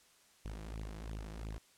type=tone with flanger; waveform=sawtooth; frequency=53.5 Hz; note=A1; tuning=48 cents flat; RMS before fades=-44 dBFS; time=0.45-1.58 s; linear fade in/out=0 ms; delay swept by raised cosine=0.29 to 6.09 ms; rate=2.9 Hz; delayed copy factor=+0.9; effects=white hiss -66 dBFS RMS until 1.77 s + low-pass 10000 Hz 12 dB/octave